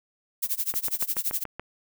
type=noise with tremolo; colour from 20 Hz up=violet; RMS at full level=-25 dBFS; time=0.42-1.44 s; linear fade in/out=10 ms; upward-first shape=sine; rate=12 Hz; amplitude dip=95%
type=click train; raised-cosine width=0.5 ms; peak=-19 dBFS; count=7; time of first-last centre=0.74-1.596 s; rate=7.01 Hz
effects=none